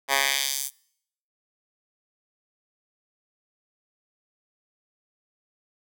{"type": "tone with high-pass filter sweep", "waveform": "10% pulse", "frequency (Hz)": 137.3, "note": "C#3", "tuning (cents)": -16, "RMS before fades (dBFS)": -25, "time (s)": [0.08, 0.71], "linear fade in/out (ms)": 50, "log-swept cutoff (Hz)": [980, 9600], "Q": 1, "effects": ["noise-tail reverb RT60 0.7 s tail -24 dB re dry"]}